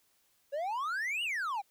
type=exponential two-way sweep; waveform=triangle; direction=up then down; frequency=542 to 2955 to 755 Hz; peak=-30 dBFS; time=0.52-1.62 s; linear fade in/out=20 ms; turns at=1.23 s; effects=white hiss -71 dBFS RMS until 1.7 s